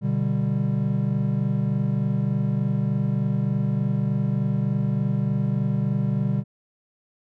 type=chord; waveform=triangle; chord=G major; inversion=first; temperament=equal; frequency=123.47 / 146.83 / 196 Hz; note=B2 / D3 / G3; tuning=0 / 0 / 0 cents; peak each=-23 dBFS; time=0.01-6.44 s; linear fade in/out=50 ms; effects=none